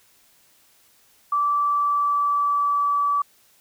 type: tone with pitch glide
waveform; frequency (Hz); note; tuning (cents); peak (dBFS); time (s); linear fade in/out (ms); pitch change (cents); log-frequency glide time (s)
sine; 1162 to 1150.6; D6 to D6; -19 to -36; -18; 1.32-3.22; 5; -17; 1.57-2.99
effects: white hiss -58 dBFS RMS until 3.6 s